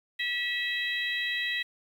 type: harmonic tone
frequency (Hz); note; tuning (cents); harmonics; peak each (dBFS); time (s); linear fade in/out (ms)
648; E5; -30; 3 / 4 / 5 / 6; -30 / -36 / -37 / -35; 0.19-1.63; 10
effects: 9-bit